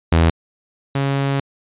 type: tone pair in turn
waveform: sawtooth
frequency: 82.41 / 138.24 Hz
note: E2 / C#3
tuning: 0 / -4 cents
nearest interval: major sixth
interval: 896 cents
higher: second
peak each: -7 / -13 dBFS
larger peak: first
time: 0.12-0.3 / 0.95-1.4 s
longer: second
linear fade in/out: 5 ms
effects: resampled to 8000 Hz